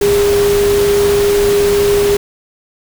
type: tone in noise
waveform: sine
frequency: 406.1 Hz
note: G#4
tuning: 39 cents flat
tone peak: -9 dBFS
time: 0.01-2.17 s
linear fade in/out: 5 ms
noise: pink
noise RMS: -20 dBFS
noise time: 0.01-2.17 s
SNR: +8 dB
effects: none